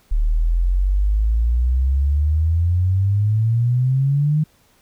sine exponential sweep, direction up, 36.71 to 155.6 Hz, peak -14 dBFS, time 0.11-4.44 s, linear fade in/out 10 ms, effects pink hiss -57 dBFS RMS until 4.81 s

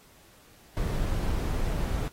brown noise, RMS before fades -28 dBFS, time 0.77-2.08 s, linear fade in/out 0 ms, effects pink hiss -57 dBFS RMS until 2.12 s + AAC 48 kbps

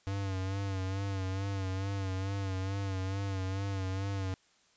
square tone with vibrato, 96.6 Hz, G2, 25 cents flat, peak -33 dBFS, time 0.07-4.34 s, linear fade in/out 0 ms, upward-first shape sine, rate 2.3 Hz, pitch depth 49 cents each way, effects white hiss -67 dBFS RMS until 4.76 s + resampled to 16000 Hz

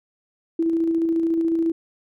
sine tone with tremolo, 329.6 Hz, E4, in tune, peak -17 dBFS, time 0.59-1.72 s, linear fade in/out 5 ms, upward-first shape square, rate 14 Hz, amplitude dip 25%, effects none

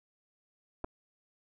clicks, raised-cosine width 1 ms, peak -26 / -22 dBFS, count 2, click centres 0.842 / 0.845 s, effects none

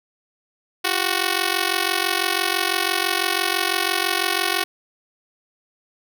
5% pulse ring-modulated tone, 370 Hz, F#4, in tune, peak -5 dBFS, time 0.84-4.64 s, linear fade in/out 10 ms, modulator 23 Hz, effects none

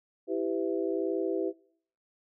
sine tone cluster, 329.6 / 390.9 / 504 / 657 Hz, E4 / G4 / B4 / E5, 0 / -5 / +35 / -6 cents, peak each -32 / -31 / -34 / -40 dBFS, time 0.27-1.53 s, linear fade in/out 50 ms, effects noise-tail reverb RT60 0.6 s tail -23 dB re dry

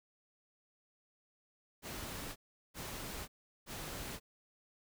pink noise bursts, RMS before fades -44 dBFS, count 3, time 1.82-4.2 s, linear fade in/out 50 ms, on 540 ms, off 380 ms, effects none

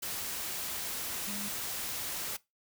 sine tone in noise, 204.1 Hz, G#3, 30 cents flat, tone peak -41 dBFS, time 1.27-1.49 s, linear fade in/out 10 ms, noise white, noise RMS -37 dBFS, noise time 0.02-2.37 s, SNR -7 dB, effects noise-tail reverb RT60 0.2 s tail -20 dB re dry

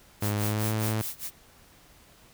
blue noise with tremolo, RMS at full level -33 dBFS, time 0.2-1.31 s, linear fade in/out 50 ms, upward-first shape sine, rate 4.9 Hz, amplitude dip 95%
sawtooth tone with pitch glide, 103.83 to 109.12 Hz, G#2 to A2, 0 to -14 cents, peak -22 dBFS, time 0.22-1.02 s, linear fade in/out 5 ms, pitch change +86 cents, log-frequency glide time 0.37-0.73 s
effects pink hiss -56 dBFS RMS until 2.33 s

